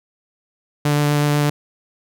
sawtooth tone with vibrato, 146.83 Hz, D3, in tune, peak -11 dBFS, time 0.85-1.5 s, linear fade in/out 5 ms, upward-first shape triangle, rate 8.1 Hz, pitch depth 11 cents each way, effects none

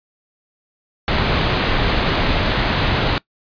pink low-pass noise, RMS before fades -18 dBFS, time 1.08-3.18 s, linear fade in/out 0 ms, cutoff 4400 Hz, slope 48 dB/octave, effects noise-tail reverb RT60 0.1 s tail -22 dB re dry + resampled to 11025 Hz

